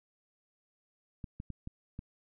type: clicks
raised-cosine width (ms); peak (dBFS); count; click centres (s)
5; -28; 5; 1.242 / 1.401 / 1.503 / 1.674 / 1.991
effects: none